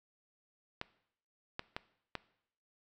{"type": "clicks", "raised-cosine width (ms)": 0.3, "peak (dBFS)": -21, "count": 4, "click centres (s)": [0.814, 1.594, 1.765, 2.153], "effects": ["noise-tail reverb RT60 0.7 s tail -19 dB re dry"]}